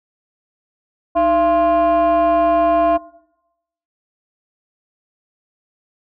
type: tone with frequency modulation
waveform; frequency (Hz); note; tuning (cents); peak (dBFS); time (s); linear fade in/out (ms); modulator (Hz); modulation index
sine; 680; F5; -46; -10; 1.15-2.98; 20; 371; 0.73
effects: noise-tail reverb RT60 0.9 s tail -21 dB re dry + tanh soft clip ceiling -10 dBFS